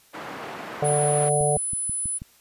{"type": "band-pass noise", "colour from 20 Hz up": "white", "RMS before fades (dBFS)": -36, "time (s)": [0.13, 1.3], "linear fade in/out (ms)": 20, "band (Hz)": [180, 1300], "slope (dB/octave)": 12}
{"type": "harmonic tone", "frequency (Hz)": 147.4, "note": "D3", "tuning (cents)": 7, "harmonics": [1, 3, 4, 5], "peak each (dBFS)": [-25, -25, -25, -25], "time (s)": [0.82, 1.57], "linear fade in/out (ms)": 5}
{"type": "tone", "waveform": "sine", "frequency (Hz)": 10020, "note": "D#9", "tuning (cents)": 11, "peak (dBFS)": -25, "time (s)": [0.84, 2.19], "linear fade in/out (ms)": 20}
{"type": "click train", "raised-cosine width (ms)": 5, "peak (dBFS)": -23, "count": 6, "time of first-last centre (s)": [1.41, 2.219], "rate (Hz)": 6.18}
{"effects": ["white hiss -57 dBFS RMS until 2.4 s", "resampled to 32000 Hz"]}